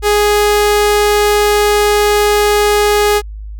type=tone; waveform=sawtooth; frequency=415.3 Hz; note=G#4; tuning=in tune; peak=-5 dBFS; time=0.02-3.22 s; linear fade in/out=50 ms; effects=added 52 Hz sine -24 dBFS peak until 3.59 s